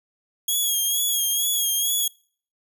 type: tone with vibrato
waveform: 5% pulse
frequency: 3300 Hz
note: G#7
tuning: 12 cents flat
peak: -13 dBFS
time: 0.48-2.08 s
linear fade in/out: 5 ms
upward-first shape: sine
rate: 2.2 Hz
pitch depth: 52 cents each way
effects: noise-tail reverb RT60 0.5 s tail -26 dB re dry